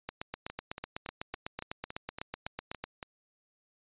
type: two click trains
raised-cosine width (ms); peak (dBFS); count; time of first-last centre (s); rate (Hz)
0.3; -20 / -24; 23 / 10; 0.09-2.84 / 0.5-3.028; 8 / 3.56
effects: resampled to 8000 Hz